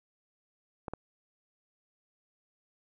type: clicks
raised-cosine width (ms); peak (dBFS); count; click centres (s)
1; -22; 2; 0.882 / 0.936
effects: none